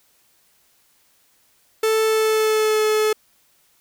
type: tone with pitch glide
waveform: 45% pulse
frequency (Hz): 440 to 430.4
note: A4 to A4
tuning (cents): 0 to -38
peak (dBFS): -16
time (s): 1.83-3.13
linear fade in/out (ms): 5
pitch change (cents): -38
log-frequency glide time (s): 2.04-2.84
effects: white hiss -60 dBFS RMS until 3.8 s